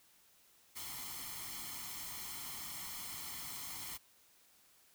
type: noise with comb filter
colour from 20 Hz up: white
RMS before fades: -45 dBFS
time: 0.75-3.98 s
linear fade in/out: 20 ms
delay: 0.94 ms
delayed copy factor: +0.65
effects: white hiss -67 dBFS RMS until 4.94 s